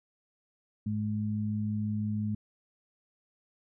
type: tone pair together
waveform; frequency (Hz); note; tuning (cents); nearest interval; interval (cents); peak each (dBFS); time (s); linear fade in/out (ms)
sine; 105.9 / 211.8; G#2 / G#3; +34 / +34; octave; 1200; -32 / -31; 0.86-2.35; 5
effects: none